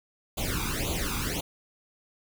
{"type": "noise with flanger", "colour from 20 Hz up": "pink", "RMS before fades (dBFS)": -30, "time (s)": [0.37, 1.41], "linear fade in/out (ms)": 10, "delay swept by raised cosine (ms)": [0.28, 0.84], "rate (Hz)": 1.9, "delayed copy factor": 0.95, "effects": []}